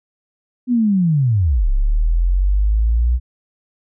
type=linear two-way sweep; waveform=sine; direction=down then up; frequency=254.3 to 33 to 61.7 Hz; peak=-12 dBFS; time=0.67-3.2 s; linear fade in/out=50 ms; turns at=1.69 s; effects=none